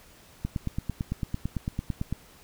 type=click train; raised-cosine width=5 ms; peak=-16 dBFS; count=16; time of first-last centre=0.45-2.126 s; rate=8.95 Hz; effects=pink hiss -54 dBFS RMS until 2.43 s